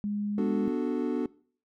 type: tone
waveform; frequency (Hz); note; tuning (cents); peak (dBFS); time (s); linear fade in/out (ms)
sine; 206.2; G#3; -12; -28; 0.04-0.68; 0
type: chord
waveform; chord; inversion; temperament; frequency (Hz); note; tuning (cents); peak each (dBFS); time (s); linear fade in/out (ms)
triangle; B minor seventh; none; equal; 246.9 / 293.7 / 370 / 440; B3 / D4 / F#4 / A4; 0 / 0 / 0 / 0; -29 / -29 / -31 / -33; 0.38-1.26; 2
effects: noise-tail reverb RT60 0.5 s tail -22 dB re dry